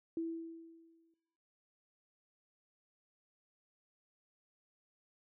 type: tone with exponential decay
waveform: sine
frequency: 329.6 Hz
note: E4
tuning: in tune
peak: -33 dBFS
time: 0.17-1.14 s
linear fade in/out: 2 ms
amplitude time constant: 210 ms
effects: noise-tail reverb RT60 0.9 s tail -18 dB re dry